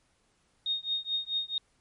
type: tone with tremolo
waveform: sine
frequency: 3708 Hz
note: A#7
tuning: 10 cents flat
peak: -25 dBFS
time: 0.66-1.58 s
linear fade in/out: 2 ms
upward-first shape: triangle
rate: 4.6 Hz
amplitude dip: 100%
effects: pink hiss -70 dBFS RMS until 1.8 s + MP3 48 kbps